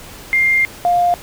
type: tone pair in turn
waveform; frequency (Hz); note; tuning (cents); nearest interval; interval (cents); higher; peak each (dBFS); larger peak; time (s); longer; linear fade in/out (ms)
triangle; 2109 / 703.8; C7 / F5; +13 / +13; octave + perfect fifth; 1900; first; -7; neither; 0.33-0.65 / 0.85-1.14; first; 0
effects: tanh soft clip ceiling -9 dBFS + pink hiss -36 dBFS RMS until 1.22 s